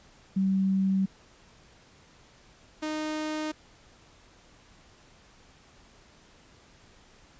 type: tone pair in turn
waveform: sine / sawtooth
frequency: 192 / 308.3 Hz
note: G3 / D#4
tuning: -36 / -16 cents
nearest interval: minor sixth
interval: 820 cents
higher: second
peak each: -22 / -26 dBFS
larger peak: first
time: 0.36-1.06 / 2.82-3.52 s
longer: neither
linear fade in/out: 10 ms
effects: pink hiss -57 dBFS RMS until 7.39 s + resampled to 16000 Hz